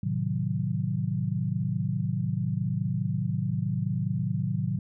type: chord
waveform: sine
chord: A diminished seventh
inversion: none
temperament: equal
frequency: 110 / 130.81 / 155.56 / 185 Hz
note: A2 / C3 / Eb3 / Gb3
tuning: 0 / 0 / 0 / 0 cents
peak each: -31 dBFS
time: 0.03-4.79 s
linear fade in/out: 5 ms
effects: none